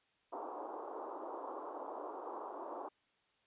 white band-pass noise, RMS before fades -45 dBFS, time 0.32-2.89 s, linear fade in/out 10 ms, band 300 to 1100 Hz, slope 48 dB/octave, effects white hiss -75 dBFS RMS until 3.46 s + resampled to 8000 Hz

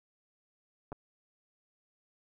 clicks, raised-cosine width 1 ms, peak -28 dBFS, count 2, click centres 0.92 / 0.927 s, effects none

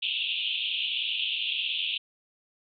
pink band-pass noise, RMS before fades -30 dBFS, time 0.02-1.98 s, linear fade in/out 10 ms, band 2600 to 3600 Hz, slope 96 dB/octave, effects none

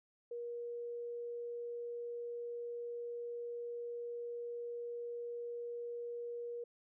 sine tone, 475.6 Hz, A#4, 35 cents sharp, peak -40 dBFS, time 0.31-6.64 s, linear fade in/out 5 ms, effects none

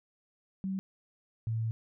sine tone pair in turn, 191.5 / 112.62 Hz, G3 / A2, -40 / +41 cents, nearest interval major sixth, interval 919 cents, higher first, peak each -31 / -29 dBFS, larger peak second, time 0.64-0.79 / 1.47-1.71 s, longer second, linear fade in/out 0 ms, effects none

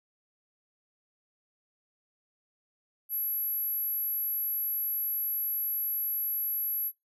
sine tone, 11650 Hz, F#9, 28 cents flat, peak -28 dBFS, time 3.09-6.92 s, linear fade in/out 50 ms, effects noise-tail reverb RT60 0.2 s tail -25 dB re dry

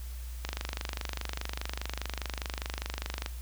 click train, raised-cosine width 0.2 ms, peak -16 dBFS, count 71, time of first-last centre 0.45-3.261 s, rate 24.9 Hz, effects added 60 Hz sine -37 dBFS peak until 3.41 s + white hiss -52 dBFS RMS until 3.41 s

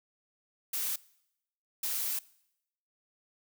blue noise bursts at uneven times, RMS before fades -33 dBFS, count 2, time 0.73-0.96 / 1.83-2.19 s, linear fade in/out 5 ms, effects noise-tail reverb RT60 0.8 s tail -22 dB re dry

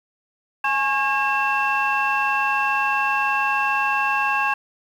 sine tone cluster, 836 / 1089 / 1626 / 2686 Hz, G#5 / C#6 / G#6 / E7, +11 / -31 / -37 / +32 cents, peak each -23 dBFS, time 0.64-4.54 s, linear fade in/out 5 ms, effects tanh soft clip ceiling -11 dBFS + 8-bit

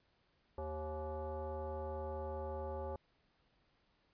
sine tone with frequency modulation, 233.1 Hz, A#3, in tune, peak -39 dBFS, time 0.58-2.96 s, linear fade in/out 2 ms, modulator 311 Hz, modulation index 2.1, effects pink hiss -75 dBFS RMS until 4.13 s + resampled to 11025 Hz

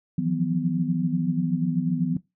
sine tone cluster, 161.2 / 173.7 / 181.8 / 249.7 Hz, E3 / F3 / F#3 / B3, -38 / -9 / -30 / +19 cents, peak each -27 dBFS, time 0.18-2.17 s, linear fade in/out 5 ms, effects noise-tail reverb RT60 0.2 s tail -20 dB re dry

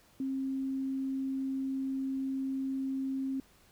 sine tone, 267.4 Hz, C4, 38 cents sharp, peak -31 dBFS, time 0.2-3.4 s, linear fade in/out 2 ms, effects pink hiss -63 dBFS RMS until 3.71 s

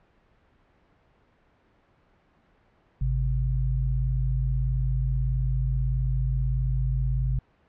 sine tone pair together, 51.59 / 130 Hz, G#1 / C3, -11 / -11 cents, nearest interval octave + major third, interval 1600 cents, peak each -24 / -26 dBFS, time 3.01-7.39 s, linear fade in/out 5 ms, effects pink hiss -63 dBFS RMS until 7.68 s + low-pass 2000 Hz 12 dB/octave

